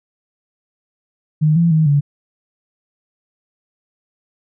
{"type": "tone with pitch steps", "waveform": "sine", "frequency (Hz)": [153.8, 168.9, 157.6, 143.7], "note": ["D#3", "E3", "D#3", "D3"], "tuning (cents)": [-20, 42, 23, -37], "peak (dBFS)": -10, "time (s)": [1.41, 2.01], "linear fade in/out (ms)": 20, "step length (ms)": 150, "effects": []}